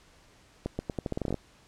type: accelerating click train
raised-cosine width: 2 ms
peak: -17 dBFS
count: 13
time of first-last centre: 0.66-1.343 s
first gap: 130 ms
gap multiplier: 0.83
effects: pink hiss -59 dBFS RMS until 1.67 s + low-pass 8000 Hz 12 dB/octave

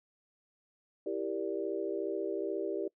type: chord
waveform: sine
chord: E half-diminished seventh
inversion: none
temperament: equal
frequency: 329.6 / 392 / 466.2 / 587.3 Hz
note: E4 / G4 / Bb4 / D5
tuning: 0 / 0 / 0 / 0 cents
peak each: -38 / -35 / -39 / -40 dBFS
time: 1.06-2.88 s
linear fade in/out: 5 ms
effects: noise-tail reverb RT60 0.1 s tail -23 dB re dry

